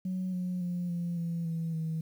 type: tone with pitch steps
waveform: sine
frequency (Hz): 185.2 / 180.87 / 176.63 / 172.5 / 168.46 / 164.52 / 160.67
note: F#3 / F#3 / F3 / F3 / E3 / E3 / E3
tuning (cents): +2 / -39 / +20 / -21 / +38 / -3 / -44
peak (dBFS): -29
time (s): 0.05-2.01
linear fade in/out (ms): 5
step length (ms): 280
effects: tanh soft clip ceiling -27 dBFS + 10-bit